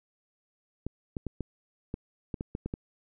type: clicks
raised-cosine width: 3 ms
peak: -20 dBFS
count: 10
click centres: 0.866 / 1.168 / 1.267 / 1.407 / 1.941 / 2.342 / 2.409 / 2.551 / 2.66 / 2.739 s
effects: none